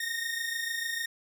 sawtooth tone pair together, 1833 / 1859.7 Hz, A#6 / A#6, -30 / -5 cents, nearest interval unison, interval 25 cents, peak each -30 / -31 dBFS, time 0-1.06 s, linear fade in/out 5 ms, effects none

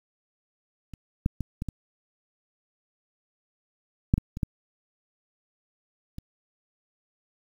clicks, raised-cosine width 5 ms, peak -28 / -10 / -17 / -18 / -19 / -6 / -13 / -21 / -12 / -24 dBFS, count 10, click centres 0.937 / 1.261 / 1.407 / 1.621 / 1.687 / 4.139 / 4.18 / 4.371 / 4.432 / 6.184 s, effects 8-bit

